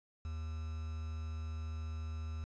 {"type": "tone with quantisation", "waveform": "triangle", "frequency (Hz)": 79.2, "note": "D#2", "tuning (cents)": 31, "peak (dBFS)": -36, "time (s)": [0.25, 2.44], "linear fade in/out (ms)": 0, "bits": 9, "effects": ["resampled to 16000 Hz"]}